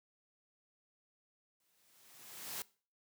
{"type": "noise with exponential growth", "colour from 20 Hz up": "white", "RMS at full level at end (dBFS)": -40, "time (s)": [1.6, 2.62], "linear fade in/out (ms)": 2, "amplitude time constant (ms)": 220, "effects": ["noise-tail reverb RT60 0.4 s tail -21 dB re dry", "high-pass 100 Hz 12 dB/octave"]}